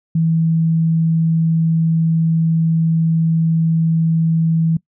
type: tone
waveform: sine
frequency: 163 Hz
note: E3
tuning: 19 cents flat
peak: -12 dBFS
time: 0.15-4.77 s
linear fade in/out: 5 ms
effects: noise-tail reverb RT60 0.1 s tail -22 dB re dry